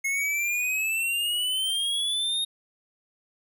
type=exponential sweep; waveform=square; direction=up; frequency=2166 to 3729 Hz; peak=-25 dBFS; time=0.04-2.45 s; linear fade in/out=10 ms; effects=none